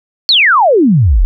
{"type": "exponential sweep", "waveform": "sine", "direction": "down", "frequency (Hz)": [4538, 36.06], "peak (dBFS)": -5, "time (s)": [0.29, 1.25], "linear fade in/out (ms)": 0, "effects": []}